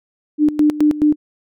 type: tone with tremolo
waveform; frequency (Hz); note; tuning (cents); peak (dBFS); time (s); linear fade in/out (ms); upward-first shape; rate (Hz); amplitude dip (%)
sine; 300.1; D4; +38; -9; 0.38-1.16; 50; square; 4.7; 80
effects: none